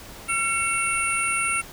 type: tone cluster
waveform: sine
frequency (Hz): 1361 / 2215 / 2712 / 9260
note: F6 / C#7 / E7 / D9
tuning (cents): -45 / -2 / +49 / -25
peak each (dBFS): -27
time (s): 0.28-1.62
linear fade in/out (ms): 20
effects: pink hiss -42 dBFS RMS until 1.72 s